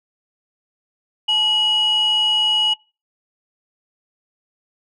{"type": "tone pair together", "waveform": "sine", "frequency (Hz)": [866, 2911], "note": ["A5", "F#7"], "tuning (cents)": [-28, -29], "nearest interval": "octave + major sixth", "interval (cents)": 2099, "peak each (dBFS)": [-25, -14], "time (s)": [1.28, 2.74], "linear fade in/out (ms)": 10, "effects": ["noise-tail reverb RT60 0.3 s tail -23 dB re dry", "tanh soft clip ceiling -11 dBFS"]}